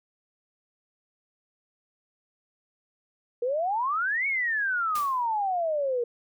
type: exponential two-way sweep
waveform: sine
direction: up then down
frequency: 466.2 to 2250 to 466.2 Hz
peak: -24 dBFS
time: 3.42-6.04 s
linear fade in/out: 5 ms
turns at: 4.27 s
type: noise with exponential decay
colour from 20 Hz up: white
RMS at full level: -35 dBFS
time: 4.95-5.26 s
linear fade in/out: 5 ms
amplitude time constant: 67 ms
effects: none